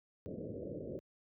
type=low-pass noise; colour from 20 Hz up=white; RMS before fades=-43 dBFS; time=0.26-0.99 s; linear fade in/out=0 ms; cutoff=590 Hz; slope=96 dB/octave; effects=high-pass 80 Hz 12 dB/octave